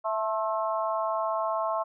harmonic tone with a mistuned harmonic, 219.7 Hz, A3, 2 cents flat, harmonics 3 / 4 / 5 / 6, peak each -29 / -33 / -30 / -37 dBFS, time 0.04-1.84 s, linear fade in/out 20 ms, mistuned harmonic 5, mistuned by -39 cents, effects none

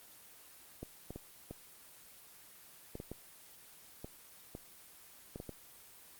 clicks, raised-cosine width 2 ms, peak -29 dBFS, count 12, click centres 0.83 / 1.106 / 1.16 / 1.51 / 2.954 / 3.001 / 3.116 / 4.045 / 4.551 / 5.359 / 5.401 / 5.493 s, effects white hiss -57 dBFS RMS until 6.19 s + Opus 24 kbps

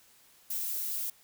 violet noise, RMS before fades -34 dBFS, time 0.5-1.1 s, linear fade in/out 5 ms, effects white hiss -61 dBFS RMS until 1.23 s

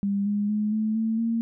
sine tone with pitch steps, 200 / 205.5 / 211.2 / 217 / 222.9 / 229.1 Hz, G3 / G#3 / G#3 / A3 / A3 / A#3, +35 / -18 / +29 / -24 / +23 / -30 cents, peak -22 dBFS, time 0.03-1.41 s, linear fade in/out 0 ms, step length 230 ms, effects none

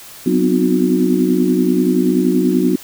sine tone cluster, 185.8 / 248.1 / 258.5 / 308.3 / 361.6 Hz, F#3 / B3 / C4 / D#4 / F#4, +7 / +8 / -21 / -16 / -40 cents, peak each -18 dBFS, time 0.26-2.76 s, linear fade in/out 5 ms, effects white hiss -37 dBFS RMS until 2.83 s

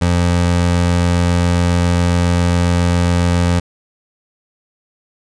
25% pulse tone, 87.31 Hz, F2, in tune, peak -8 dBFS, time 0.01-3.6 s, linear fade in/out 10 ms, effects resampled to 22050 Hz

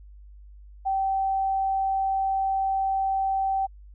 sine tone, 774 Hz, G5, 22 cents flat, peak -22 dBFS, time 0.85-3.67 s, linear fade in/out 20 ms, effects added 50 Hz sine -44 dBFS peak until 3.94 s

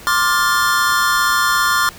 square chord, D minor seventh, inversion third, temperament just, 1057.2 / 1174.7 / 1409.6 / 1762 Hz, C6 / D6 / F6 / A6, +18 / 0 / +16 / +2 cents, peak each -21 / -19 / -18 / -23 dBFS, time 0.07-1.89 s, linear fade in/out 0 ms, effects pink hiss -38 dBFS RMS until 1.98 s

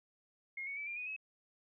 sine tone with pitch steps, 2146 / 2224 / 2305 / 2389 / 2477 / 2567 Hz, C7 / C#7 / D7 / D7 / D#7 / E7, +43 / +5 / -33 / +29 / -8 / -47 cents, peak -39 dBFS, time 0.57-1.164 s, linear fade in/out 5 ms, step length 99 ms, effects none

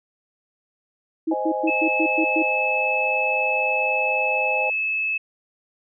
sine tone bursts, 321.5 Hz, E4, 43 cents flat, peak -19 dBFS, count 7, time 1.27-2.427 s, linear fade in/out 10 ms, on 71 ms, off 110 ms
sine chord, Ab major, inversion first, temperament just, 519.1 / 623 / 830.6 Hz, C5 / Eb5 / Ab5, -14 / +2 / 0 cents, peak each -27 / -28 / -26 dBFS, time 1.31-4.7 s, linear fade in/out 5 ms
sine tone, 2600 Hz, E7, 24 cents flat, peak -21 dBFS, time 1.67-5.18 s, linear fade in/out 10 ms
effects none

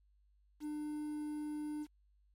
triangle tone with quantisation, 300.2 Hz, D4, 38 cents sharp, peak -36 dBFS, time 0.6-1.87 s, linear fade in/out 50 ms, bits 10, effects added 50 Hz sine -67 dBFS peak until 2.34 s + MP3 64 kbps

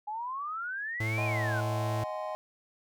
sine exponential two-way sweep, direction up then down, 824 to 2489 to 1423 Hz, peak -33 dBFS, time 0.07-1.61 s, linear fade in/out 10 ms, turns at 1.24 s
45% pulse tone, 110 Hz, A2, in tune, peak -30 dBFS, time 1-2.04 s, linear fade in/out 5 ms
triangle chord, Ab dominant seventh, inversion second, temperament just, 623 / 747.5 / 830.6 / 1038.3 Hz, Eb5 / Gb5 / Ab5 / C6, +2 / +17 / 0 / -14 cents, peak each -34 / -39 / -40 / -38 dBFS, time 1.18-2.35 s, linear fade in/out 0 ms
effects none

